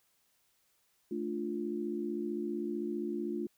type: chord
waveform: sine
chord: D minor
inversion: second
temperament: equal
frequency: 220 / 293.7 / 349.2 Hz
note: A3 / D4 / F4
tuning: 0 / 0 / 0 cents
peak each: -38 / -39 / -36 dBFS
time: 1.11-3.47 s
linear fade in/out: 5 ms
effects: white hiss -73 dBFS RMS until 3.57 s